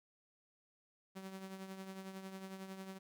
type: tone with tremolo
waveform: sawtooth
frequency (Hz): 191.1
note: G3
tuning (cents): -44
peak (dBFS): -40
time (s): 1.15-2.99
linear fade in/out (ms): 20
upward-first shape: triangle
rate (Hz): 11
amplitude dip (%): 60
effects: none